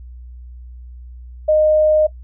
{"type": "tone", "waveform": "sine", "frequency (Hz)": 616, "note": "D#5", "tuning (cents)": -17, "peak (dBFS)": -10, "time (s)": [1.48, 2.07], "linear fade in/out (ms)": 10, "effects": ["noise-tail reverb RT60 0.1 s tail -17 dB re dry", "added 61 Hz sine -33 dBFS peak until 2.23 s"]}